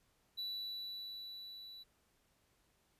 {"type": "tone with level ramp", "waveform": "triangle", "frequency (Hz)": 3951, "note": "B7", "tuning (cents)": 0, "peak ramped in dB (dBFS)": [-37, -49], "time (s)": [0.37, 1.84], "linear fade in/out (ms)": 20, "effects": ["pink hiss -75 dBFS RMS until 2.99 s", "resampled to 32000 Hz"]}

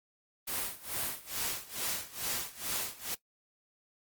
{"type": "noise with tremolo", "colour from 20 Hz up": "white", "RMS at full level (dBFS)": -33, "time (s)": [0.47, 3.15], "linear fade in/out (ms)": 10, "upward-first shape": "sine", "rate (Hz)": 2.3, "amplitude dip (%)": 90, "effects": ["noise-tail reverb RT60 0.1 s tail -18 dB re dry", "Opus 32 kbps"]}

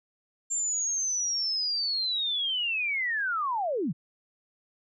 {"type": "linear sweep", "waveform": "sine", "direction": "down", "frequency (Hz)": [7360, 125.3], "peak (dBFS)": -26, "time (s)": [0.5, 3.93], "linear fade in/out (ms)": 20, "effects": []}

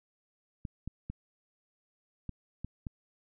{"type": "clicks", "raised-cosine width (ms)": 5, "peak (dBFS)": -25, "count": 6, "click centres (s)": [0.652, 0.876, 1.1, 2.293, 2.646, 2.868], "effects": []}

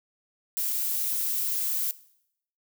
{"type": "noise", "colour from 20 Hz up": "violet", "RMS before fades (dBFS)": -28, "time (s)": [0.57, 1.91], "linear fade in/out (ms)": 0, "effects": ["noise-tail reverb RT60 0.7 s tail -18 dB re dry"]}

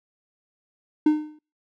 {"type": "tone with exponential decay", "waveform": "triangle", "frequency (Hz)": 304.5, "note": "D#4", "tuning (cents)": -37, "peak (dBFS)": -10, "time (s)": [1.06, 1.39], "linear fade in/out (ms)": 5, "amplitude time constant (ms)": 71, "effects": ["noise-tail reverb RT60 0.3 s tail -26 dB re dry"]}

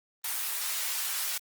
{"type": "high-pass noise", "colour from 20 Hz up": "white", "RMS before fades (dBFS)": -32, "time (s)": [0.24, 1.38], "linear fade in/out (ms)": 5, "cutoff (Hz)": 950, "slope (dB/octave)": 12, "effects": ["Opus 24 kbps"]}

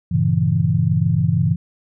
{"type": "chord", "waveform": "sine", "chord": "G diminished seventh", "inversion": "none", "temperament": "equal", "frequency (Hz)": [98, 116.54, 138.59, 164.81], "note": ["G2", "Bb2", "Db3", "Fb3"], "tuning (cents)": [0, 0, 0, 0], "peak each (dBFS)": [-21, -21, -20, -18], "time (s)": [0.11, 1.56], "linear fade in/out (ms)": 10, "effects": []}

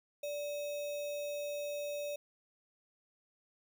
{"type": "tone with sample-and-hold", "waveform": "sine", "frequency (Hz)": 583, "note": "D5", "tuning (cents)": -13, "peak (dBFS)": -36, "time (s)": [0.23, 2.16], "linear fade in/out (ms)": 5, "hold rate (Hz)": 3150, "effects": []}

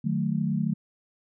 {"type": "chord", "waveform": "sine", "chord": "D# diminished", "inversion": "none", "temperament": "equal with one note detuned", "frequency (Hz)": [153.24, 185, 220], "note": ["D#3", "F#3", "A3"], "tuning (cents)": [-26, 0, 0], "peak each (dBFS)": -28, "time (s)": [0.04, 0.74], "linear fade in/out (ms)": 10, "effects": []}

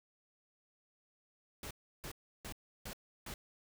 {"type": "noise bursts", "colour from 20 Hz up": "pink", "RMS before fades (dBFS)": -45, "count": 5, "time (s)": [1.63, 3.34], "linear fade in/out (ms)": 2, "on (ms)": 78, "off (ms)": 330, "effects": []}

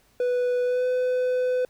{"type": "tone with pitch glide", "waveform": "triangle", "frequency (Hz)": [493.9, 503.4], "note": ["B4", "B4"], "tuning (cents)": [0, 33], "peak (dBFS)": -19, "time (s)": [0.2, 1.65], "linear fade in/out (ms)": 2, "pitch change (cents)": 33, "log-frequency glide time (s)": [0.64, 0.86], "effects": ["pink hiss -62 dBFS RMS until 1.69 s"]}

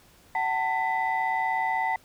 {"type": "tone cluster", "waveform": "sine", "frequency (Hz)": [756, 892, 1993], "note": ["F#5", "A5", "B6"], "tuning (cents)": [37, 23, 15], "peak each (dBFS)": [-28, -26, -29], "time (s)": [0.35, 1.96], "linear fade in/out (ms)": 2, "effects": ["tanh soft clip ceiling -16 dBFS", "pink hiss -57 dBFS RMS until 2.04 s"]}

